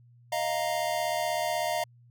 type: chord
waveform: square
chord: Eb suspended second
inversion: none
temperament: equal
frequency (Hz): 622.3 / 698.5 / 932.3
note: Eb5 / F5 / Bb5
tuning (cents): 0 / 0 / 0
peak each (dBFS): -32 / -31 / -35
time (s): 0.32-1.84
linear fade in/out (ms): 5
effects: added 120 Hz sine -54 dBFS peak until 2.1 s

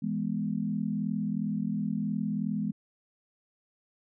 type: chord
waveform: sine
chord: E major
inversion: none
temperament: equal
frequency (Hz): 164.81 / 207.7 / 246.9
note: E3 / G#3 / B3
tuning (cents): 0 / 0 / 0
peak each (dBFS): -34 / -30 / -34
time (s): 0.02-2.72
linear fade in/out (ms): 10
effects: none

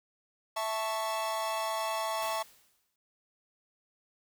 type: chord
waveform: 45% pulse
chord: A major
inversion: second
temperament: equal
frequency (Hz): 659.3 / 880 / 1108.7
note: E5 / A5 / C#6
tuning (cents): 0 / 0 / 0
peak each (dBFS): -35 / -35 / -36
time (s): 0.56-2.43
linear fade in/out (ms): 10
type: noise with exponential decay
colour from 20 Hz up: white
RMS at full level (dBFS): -43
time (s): 2.22-2.96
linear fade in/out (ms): 2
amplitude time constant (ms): 160
effects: none

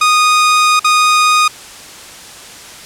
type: tone with dropouts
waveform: sawtooth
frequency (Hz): 1237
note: D#6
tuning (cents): -10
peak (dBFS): -4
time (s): 0.01-1.48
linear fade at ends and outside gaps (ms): 5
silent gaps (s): 0.795-0.844
effects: white hiss -33 dBFS RMS until 2.85 s + low-pass 9000 Hz 12 dB/octave

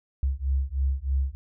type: beating tone pair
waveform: sine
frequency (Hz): 66 / 69.2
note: C2 / C#2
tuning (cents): +16 / -2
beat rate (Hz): 3.2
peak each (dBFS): -26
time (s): 0.23-1.35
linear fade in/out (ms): 0
effects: none

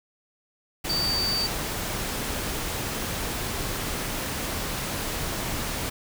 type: tone in noise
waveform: sine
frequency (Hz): 4612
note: D8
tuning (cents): -32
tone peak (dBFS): -24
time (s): 0.89-1.47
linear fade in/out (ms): 10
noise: pink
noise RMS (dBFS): -30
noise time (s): 0.84-5.9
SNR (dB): +3
effects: none

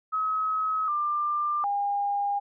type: tone with pitch steps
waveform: sine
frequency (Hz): 1278 / 1191 / 809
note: D#6 / D6 / G#5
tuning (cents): +46 / +24 / -46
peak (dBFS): -24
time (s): 0.12-2.4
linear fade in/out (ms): 20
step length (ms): 760
effects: none

